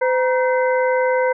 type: harmonic tone with a mistuned harmonic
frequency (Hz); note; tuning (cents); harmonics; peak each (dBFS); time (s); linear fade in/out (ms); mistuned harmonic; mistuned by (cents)
511; C5; -41; 1 / 2 / 3 / 4; -16 / -22 / -26 / -28; 0.01-1.33; 10; 2; -130
effects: none